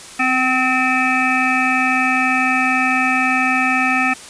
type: harmonic tone with a mistuned harmonic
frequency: 258 Hz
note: C4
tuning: 24 cents flat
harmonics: 1 / 3 / 5 / 7 / 9 / 10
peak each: -21 / -21 / -21 / -21 / -21 / -21 dBFS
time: 0.19-4.14 s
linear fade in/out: 10 ms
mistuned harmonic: 3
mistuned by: -18 cents
effects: white hiss -36 dBFS RMS until 4.29 s + resampled to 22050 Hz